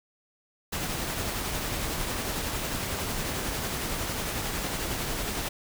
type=noise with tremolo; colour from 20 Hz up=pink; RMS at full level=-30 dBFS; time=0.72-5.49 s; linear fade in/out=10 ms; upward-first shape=triangle; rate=11 Hz; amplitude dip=30%; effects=none